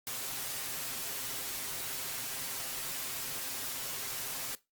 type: noise with comb filter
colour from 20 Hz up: white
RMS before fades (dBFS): -38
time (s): 0.07-4.55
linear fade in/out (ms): 0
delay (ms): 7.5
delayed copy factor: +0.65
effects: noise-tail reverb RT60 0.2 s tail -18 dB re dry + Opus 48 kbps